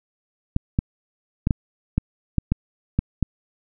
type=clicks; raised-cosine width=5 ms; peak=-6 dBFS; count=9; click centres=0.564 / 0.789 / 1.471 / 1.508 / 1.98 / 2.383 / 2.52 / 2.99 / 3.227 s; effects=none